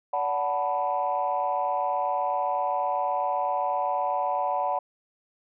sine chord, B minor seventh, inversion first, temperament equal with one note detuned, 575.6 / 740 / 880 / 987.8 Hz, D5 / F#5 / A5 / B5, -35 / 0 / 0 / 0 cents, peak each -30 / -27 / -30 / -29 dBFS, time 0.13-4.79 s, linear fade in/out 5 ms, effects tanh soft clip ceiling -15 dBFS

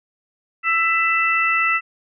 harmonic tone, 664 Hz, E5, 12 cents sharp, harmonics 2 / 3 / 4, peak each -20 / -20 / -20 dBFS, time 0.63-1.81 s, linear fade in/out 50 ms, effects none

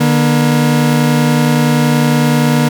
40% pulse tone pair together, 150.07 / 240.5 Hz, D3 / B3, +38 / -46 cents, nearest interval minor sixth, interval 816 cents, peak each -11 dBFS, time 0-2.69 s, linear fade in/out 10 ms, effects none

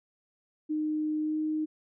sine tone with pitch glide, 306.9 to 309.6 Hz, D#4 to D#4, -24 to -9 cents, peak -27 dBFS, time 0.69-1.66 s, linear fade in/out 20 ms, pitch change +15 cents, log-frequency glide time 1.21-1.37 s, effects none

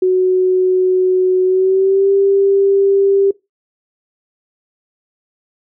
sine tone with pitch glide, 370 to 394.3 Hz, F#4 to G4, 0 to +10 cents, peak -9 dBFS, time 0.02-3.31 s, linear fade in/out 5 ms, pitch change +110 cents, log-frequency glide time 1.44-2.1 s, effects noise-tail reverb RT60 0.2 s tail -21 dB re dry

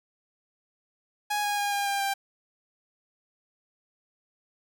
sawtooth tone with pitch steps, 830.6 / 822.5 / 814.4 / 806.5 / 798.6 / 790.8 Hz, G#5 / G#5 / G#5 / G5 / G5 / G5, 0 / -17 / -34 / +49 / +32 / +15 cents, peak -22 dBFS, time 1.3-2.14 s, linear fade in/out 10 ms, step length 140 ms, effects none

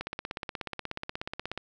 click train, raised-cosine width 0.3 ms, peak -18 dBFS, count 27, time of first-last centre 0.01-1.576 s, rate 16.6 Hz, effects none

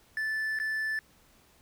triangle tone with dropouts, 1753 Hz, A6, 7 cents flat, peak -27 dBFS, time 0.17-0.99 s, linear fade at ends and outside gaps 1 ms, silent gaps 0.589-0.599 s, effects pink hiss -62 dBFS RMS until 1.61 s

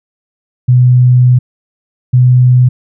sine tone pair in turn, 125 / 125.51 Hz, B2 / B2, +21 / +28 cents, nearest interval unison, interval 7 cents, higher second, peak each -3 dBFS, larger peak neither, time 0.68-1.39 / 2.13-2.69 s, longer first, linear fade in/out 10 ms, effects none

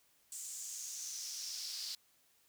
brown noise with high-pass filter sweep, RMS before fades -44 dBFS, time 0.32-1.95 s, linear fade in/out 2 ms, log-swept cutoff 7700 to 4600 Hz, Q 4.4, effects white hiss -71 dBFS RMS until 2.48 s

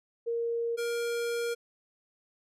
sine / square tone pair in turn, 466.2 / 470.5 Hz, A#4 / A#4, 0 / +16 cents, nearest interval unison, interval 16 cents, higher second, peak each -28 / -30 dBFS, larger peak first, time 0.26-0.77 / 0.77-1.55 s, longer second, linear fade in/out 20 ms, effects resampled to 32000 Hz

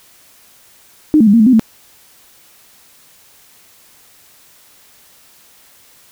sine tone with pitch steps, 305.8 / 221.9 / 201.5 / 231.7 / 215 / 258.3 / 222.1 Hz, D#4 / A3 / G3 / A#3 / A3 / C4 / A3, -30 / +15 / +48 / -10 / -40 / -22 / +16 cents, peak -5 dBFS, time 1.14-1.595 s, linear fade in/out 0 ms, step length 65 ms, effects white hiss -47 dBFS RMS until 6.11 s

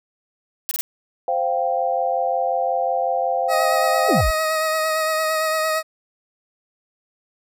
blue noise bursts, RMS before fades -24 dBFS, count 3, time 0.69-0.81 s, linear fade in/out 0 ms, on 22 ms, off 27 ms
sine chord, C suspended fourth, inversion none, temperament equal, 523.3 / 698.5 / 784 Hz, C5 / F5 / G5, 0 / 0 / 0 cents, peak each -23 / -22 / -23 dBFS, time 1.28-4.21 s, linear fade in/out 2 ms
20% pulse tone with vibrato, 631 Hz, D#5, 24 cents sharp, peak -14 dBFS, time 3.48-5.83 s, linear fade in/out 50 ms, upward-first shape sine, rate 8.8 Hz, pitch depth 21 cents each way
sine exponential sweep, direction down, 497.2 to 35.83 Hz, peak -17 dBFS, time 4.08-4.31 s, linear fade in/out 10 ms
effects none

